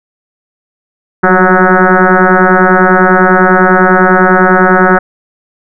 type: tone with frequency modulation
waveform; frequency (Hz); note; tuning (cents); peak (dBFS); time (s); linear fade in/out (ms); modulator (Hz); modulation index
sine; 550; C#5; -14; -3; 1.23-4.99; 10; 185; 5.9
effects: none